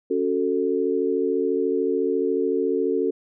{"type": "chord", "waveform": "sine", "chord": "F# minor", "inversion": "second", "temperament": "just", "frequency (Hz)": [277.5, 370, 444], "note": ["C#4", "F#4", "A4"], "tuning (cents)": [2, 0, 16], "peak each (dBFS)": [-26, -24, -23], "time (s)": [0.1, 3.11], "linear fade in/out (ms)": 10, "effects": []}